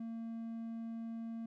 triangle tone, 228 Hz, A#3, 38 cents flat, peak -38 dBFS, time 0-1.46 s, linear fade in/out 5 ms, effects none

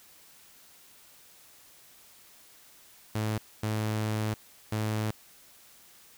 sawtooth tone bursts at uneven times, 108.1 Hz, A2, 30 cents flat, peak -24 dBFS, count 3, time 3.15-3.38 / 3.63-4.34 / 4.72-5.11 s, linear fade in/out 5 ms, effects white hiss -56 dBFS RMS until 6.17 s

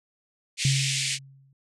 pink band-pass noise, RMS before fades -28 dBFS, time 0.57-1.19 s, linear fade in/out 50 ms, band 2100 to 9000 Hz, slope 48 dB/octave
sine tone with exponential decay, 135.9 Hz, C#3, 34 cents flat, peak -18 dBFS, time 0.65-1.53 s, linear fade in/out 2 ms, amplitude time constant 190 ms
effects none

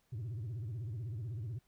sine tone with vibrato, 112.5 Hz, A2, 39 cents sharp, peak -35 dBFS, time 0.12-1.59 s, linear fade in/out 10 ms, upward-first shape sine, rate 16 Hz, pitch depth 240 cents each way, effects tanh soft clip ceiling -37 dBFS + pink hiss -75 dBFS RMS until 1.67 s

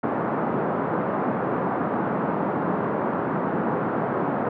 pink band-pass noise, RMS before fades -25 dBFS, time 0.03-4.49 s, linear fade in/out 5 ms, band 160 to 1300 Hz, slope 24 dB/octave, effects none

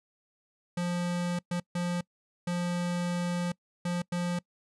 square tone bursts at uneven times, 175.6 Hz, F3, 10 cents sharp, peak -29 dBFS, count 6, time 0.77-1.39 / 1.51-1.6 / 1.75-2.01 / 2.47-3.52 / 3.85-4.02 / 4.12-4.39 s, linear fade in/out 5 ms, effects noise-tail reverb RT60 0.1 s tail -24 dB re dry + resampled to 24000 Hz

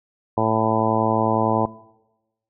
harmonic tone, 110.9 Hz, A2, 14 cents sharp, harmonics 1 / 2 / 3 / 4 / 5 / 6 / 7 / 8 / 9, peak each -26 / -26 / -26 / -26 / -26 / -26 / -26 / -26 / -26 dBFS, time 0.37-1.66 s, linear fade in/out 5 ms, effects noise-tail reverb RT60 1.0 s tail -20 dB re dry

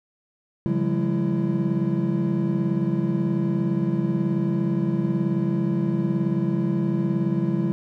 triangle tone cluster, 138.4 / 170.5 / 188.5 / 207.4 / 334.4 Hz, C#3 / F3 / F#3 / G#3 / E4, -2 / -41 / +32 / -2 / +25 cents, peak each -25 dBFS, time 0.66-7.72 s, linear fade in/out 0 ms, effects none

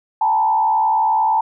sine tone with frequency modulation, 880 Hz, A5, in tune, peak -13 dBFS, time 0.21-1.41 s, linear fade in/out 5 ms, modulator 71.3 Hz, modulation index 0.85, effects none

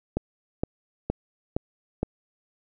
click train, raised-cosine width 2 ms, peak -11 dBFS, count 5, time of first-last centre 0.17-2.03 s, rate 2.15 Hz, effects none

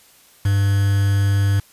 triangle tone with quantisation, 99.6 Hz, G2, 28 cents sharp, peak -12 dBFS, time 0.45-1.6 s, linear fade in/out 5 ms, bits 5, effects white hiss -51 dBFS RMS until 1.72 s + resampled to 32000 Hz

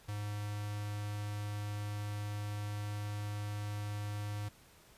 square tone with notch filter, 103.83 Hz, G#2, in tune, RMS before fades -39 dBFS, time 0.08-4.49 s, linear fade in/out 10 ms, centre 390 Hz, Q 1.3, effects pink hiss -61 dBFS RMS until 4.97 s + resampled to 32000 Hz

